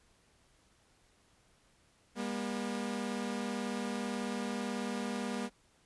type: tone pair together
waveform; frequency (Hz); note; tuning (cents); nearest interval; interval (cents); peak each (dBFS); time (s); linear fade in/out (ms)
sawtooth; 201.8 / 240; G#3 / B3; -49 / -49; minor third; 300; -34 / -33; 2.15-5.5; 50
effects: pink hiss -68 dBFS RMS until 5.85 s + resampled to 24000 Hz